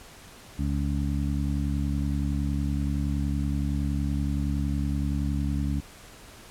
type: harmonic tone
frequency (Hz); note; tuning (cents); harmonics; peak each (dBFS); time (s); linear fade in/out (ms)
70.7; C#2; +35; 1 / 2 / 3 / 4; -27 / -30 / -32 / -33; 0.58-5.81; 20
effects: pink hiss -48 dBFS RMS until 6.5 s + low-pass 12000 Hz 12 dB/octave